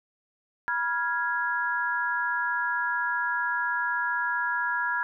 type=chord; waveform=sine; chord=F diminished; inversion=second; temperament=equal with one note detuned; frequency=971.9 / 1396.9 / 1661.2 Hz; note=Cb6 / F6 / Ab6; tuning=-28 / 0 / 0 cents; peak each=-30 / -30 / -28 dBFS; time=0.68-5.03 s; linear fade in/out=0 ms; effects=none